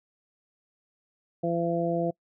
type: harmonic tone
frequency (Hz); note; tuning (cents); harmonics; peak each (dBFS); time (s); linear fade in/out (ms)
169.6; E3; +50; 1 / 2 / 3 / 4; -30 / -30 / -30 / -30; 1.43-2.11; 10
effects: noise-tail reverb RT60 0.1 s tail -25 dB re dry